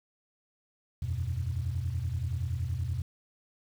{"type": "chord", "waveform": "sine", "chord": "E suspended second", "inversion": "none", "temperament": "equal with one note detuned", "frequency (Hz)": [81.93, 92.5, 123.47], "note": ["E2", "F#2", "B2"], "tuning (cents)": [-10, 0, 0], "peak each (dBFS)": -33, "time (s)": [1.02, 3.02], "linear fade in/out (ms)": 5, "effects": ["tanh soft clip ceiling -22 dBFS", "9-bit"]}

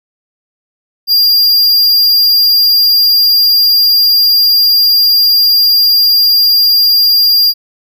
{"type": "tone", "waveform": "square", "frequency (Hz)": 4795, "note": "D8", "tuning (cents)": 35, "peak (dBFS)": -6, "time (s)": [1.07, 7.54], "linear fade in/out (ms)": 50, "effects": []}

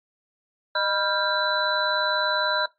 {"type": "tone cluster", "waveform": "sine", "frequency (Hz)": [614, 982, 1388, 1581, 3985], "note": ["D#5", "B5", "F6", "G6", "B7"], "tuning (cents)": [-23, -10, -11, 14, 15], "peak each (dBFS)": -28, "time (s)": [0.75, 2.66], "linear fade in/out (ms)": 5, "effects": ["noise-tail reverb RT60 0.2 s tail -20 dB re dry", "AAC 48 kbps"]}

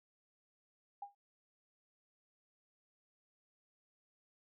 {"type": "tone with exponential decay", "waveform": "sine", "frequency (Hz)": 807, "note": "G#5", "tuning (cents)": -50, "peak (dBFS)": -39, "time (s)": [1.02, 1.15], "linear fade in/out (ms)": 5, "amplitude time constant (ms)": 27, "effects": []}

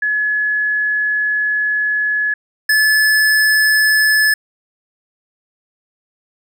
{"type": "tone pair in turn", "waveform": ["sine", "square"], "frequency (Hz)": [1700, 1725.7], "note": ["G#6", "A6"], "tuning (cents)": [40, -34], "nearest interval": "unison", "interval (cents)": 26, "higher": "second", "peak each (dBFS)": [-14, -11], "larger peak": "second", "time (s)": [[0.02, 2.34], [2.69, 4.34]], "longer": "first", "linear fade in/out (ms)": 5, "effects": []}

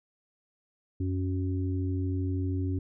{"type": "harmonic tone", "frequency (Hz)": 92.8, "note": "F#2", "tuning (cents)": 6, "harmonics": [1, 3, 4], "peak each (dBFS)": [-28, -33, -40], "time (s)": [1, 2.79], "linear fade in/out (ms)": 5, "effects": []}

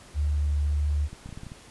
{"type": "tone with vibrato", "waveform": "sine", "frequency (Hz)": 73.42, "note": "D2", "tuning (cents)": 0, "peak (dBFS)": -22, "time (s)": [0.14, 1.09], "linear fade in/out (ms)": 50, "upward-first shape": "triangle", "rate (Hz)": 1.7, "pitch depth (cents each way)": 10}
{"type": "clicks", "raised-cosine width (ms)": 5, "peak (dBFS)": -27, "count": 8, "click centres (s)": [1.13, 1.26, 1.291, 1.327, 1.375, 1.434, 1.467, 1.519]}
{"effects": ["pink hiss -50 dBFS RMS until 1.7 s", "resampled to 24000 Hz"]}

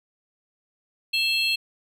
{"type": "tone cluster", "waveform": "triangle", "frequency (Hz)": [2661, 3258, 4234], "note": ["E7", "G#7", "C8"], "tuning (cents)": [16, -34, 20], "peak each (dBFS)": [-22, -27, -24], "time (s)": [1.13, 1.56], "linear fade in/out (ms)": 10, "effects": []}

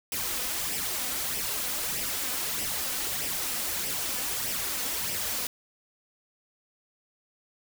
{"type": "noise with flanger", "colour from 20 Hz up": "white", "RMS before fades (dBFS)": -31, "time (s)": [0.12, 5.47], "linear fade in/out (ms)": 2, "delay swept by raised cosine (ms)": [0.36, 4.06], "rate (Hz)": 1.6, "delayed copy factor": 0.55, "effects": []}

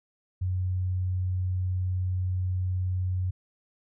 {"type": "tone", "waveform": "sine", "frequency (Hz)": 91.9, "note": "F#2", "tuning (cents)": -11, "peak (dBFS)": -25, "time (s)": [0.41, 3.31], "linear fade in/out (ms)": 10, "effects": []}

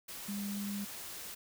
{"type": "tone in noise", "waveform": "sine", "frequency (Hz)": 202.1, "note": "G#3", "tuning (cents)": -47, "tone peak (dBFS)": -36, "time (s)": [0.28, 0.85], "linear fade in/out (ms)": 10, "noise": "white", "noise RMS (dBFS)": -45, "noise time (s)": [0.08, 1.35], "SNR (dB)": 6, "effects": []}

